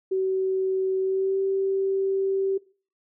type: tone with pitch glide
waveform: sine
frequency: 379.3 to 387.5 Hz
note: F#4 to G4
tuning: +43 to -20 cents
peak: -21 dBFS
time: 0.11-2.58 s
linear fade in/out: 10 ms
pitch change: +37 cents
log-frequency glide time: 1-1.39 s
effects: noise-tail reverb RT60 0.4 s tail -21 dB re dry